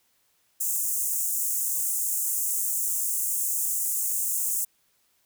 pink high-pass noise, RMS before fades -27 dBFS, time 0.6-4.65 s, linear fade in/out 10 ms, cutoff 6900 Hz, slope 48 dB/octave, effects white hiss -68 dBFS RMS until 5.25 s

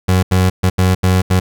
30% pulse tone bursts at uneven times, 92.5 Hz, F#2, in tune, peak -7 dBFS, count 6, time 0.08-0.23 / 0.31-0.5 / 0.63-0.7 / 0.78-0.95 / 1.03-1.22 / 1.3-1.4 s, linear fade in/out 10 ms, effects none

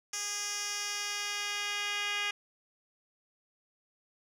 10% pulse tone with band-pass filter sweep, 410.3 Hz, G#4, 21 cents flat, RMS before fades -35 dBFS, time 0.13-2.31 s, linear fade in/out 5 ms, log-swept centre 6300 to 3100 Hz, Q 1.8, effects none

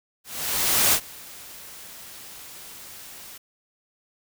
white noise with ADSR envelope, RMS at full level -18 dBFS, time 0.24-3.38 s, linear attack 690 ms, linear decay 70 ms, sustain -24 dB, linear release 8 ms, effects none

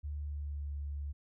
sine tone with pitch glide, 73.42 to 71.87 Hz, D2 to D2, 0 to -37 cents, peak -36 dBFS, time 0.03-1.13 s, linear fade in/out 20 ms, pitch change -37 cents, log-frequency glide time 0.19-0.71 s, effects none

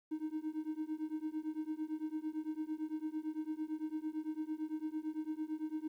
triangle tone with tremolo, 311.1 Hz, D#4, in tune, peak -30 dBFS, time 0.11-5.88 s, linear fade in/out 10 ms, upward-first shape triangle, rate 8.9 Hz, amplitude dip 100%, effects tanh soft clip ceiling -30 dBFS + 12-bit

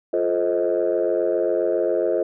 sine chord, F dominant seventh, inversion none, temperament just, 349.2 / 436.5 / 523.8 / 628.6 Hz, F4 / A4 / C5 / Eb5, 0 / -14 / +2 / +18 cents, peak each -23 dBFS, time 0.13-2.23 s, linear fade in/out 5 ms, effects tanh soft clip ceiling -11 dBFS

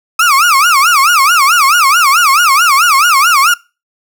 35% pulse tone with vibrato, 1244.5 Hz, D#6, in tune, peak -4 dBFS, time 0.19-3.54 s, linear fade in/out 5 ms, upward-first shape sine, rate 4.6 Hz, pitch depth 260 cents each way, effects noise-tail reverb RT60 0.3 s tail -24 dB re dry

